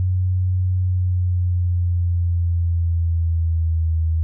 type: tone with pitch glide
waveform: sine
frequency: 91.8 to 80.85 Hz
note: F#2 to E2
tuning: -13 to -33 cents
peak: -16 dBFS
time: 0-4.23 s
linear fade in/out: 0 ms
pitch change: -220 cents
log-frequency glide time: 0.78-3.94 s
effects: none